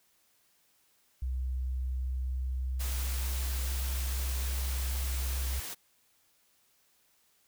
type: tone with pitch glide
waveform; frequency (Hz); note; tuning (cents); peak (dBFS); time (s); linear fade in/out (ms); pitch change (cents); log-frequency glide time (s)
sine; 63.8 to 65.03; C2 to C2; -43 to -10; -30; 1.22-5.6; 5; +33; 1.6-4.97
type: noise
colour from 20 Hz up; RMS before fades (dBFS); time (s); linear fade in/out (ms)
white; -40; 2.79-5.75; 20
effects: white hiss -69 dBFS RMS until 7.47 s